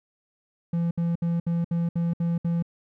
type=tone bursts; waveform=triangle; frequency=169.5 Hz; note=E3; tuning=49 cents sharp; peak=-20 dBFS; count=8; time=0.73-2.625 s; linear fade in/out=5 ms; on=180 ms; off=65 ms; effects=none